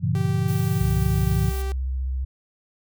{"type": "chord", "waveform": "sine", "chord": "G diminished seventh", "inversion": "none", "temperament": "just", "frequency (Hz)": [98, 117.6, 141.12, 169.34], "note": ["G2", "Bb2", "Db3", "Fb3"], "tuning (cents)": [0, 16, 31, 47], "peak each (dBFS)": -25, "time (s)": [0, 1.53], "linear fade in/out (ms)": 50}
{"type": "tone", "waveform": "sawtooth", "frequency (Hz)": 389.2, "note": "G4", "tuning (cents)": -12, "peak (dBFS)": -29, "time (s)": [0.15, 1.72], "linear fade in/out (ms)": 0}
{"type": "noise", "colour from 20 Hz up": "blue", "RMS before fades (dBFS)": -39, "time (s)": [0.48, 1.62], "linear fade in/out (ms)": 2}
{"type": "tone with vibrato", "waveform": "sine", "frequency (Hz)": 65, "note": "C2", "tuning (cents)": -11, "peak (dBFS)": -23, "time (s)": [0.8, 2.25], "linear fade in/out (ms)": 10, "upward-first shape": "square", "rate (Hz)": 15, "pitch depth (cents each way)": 26}
{"effects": []}